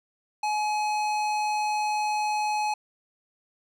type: tone with hard clipping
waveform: sine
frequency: 846 Hz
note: G#5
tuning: 32 cents sharp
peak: -26 dBFS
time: 0.43-2.74 s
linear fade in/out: 5 ms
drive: 15 dB
effects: none